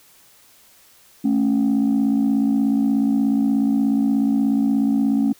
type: tone pair together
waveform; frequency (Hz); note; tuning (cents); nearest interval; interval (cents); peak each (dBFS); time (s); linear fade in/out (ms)
sine; 218 / 274.7; A3 / C#4; -16 / -16; major third; 400; -17 / -16; 1.24-5.33; 10
effects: tanh soft clip ceiling -12 dBFS + white hiss -52 dBFS RMS until 5.39 s